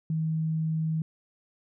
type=tone; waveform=sine; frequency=159.2 Hz; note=D#3; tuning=40 cents sharp; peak=-25 dBFS; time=0.1-1.02 s; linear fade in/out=2 ms; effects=none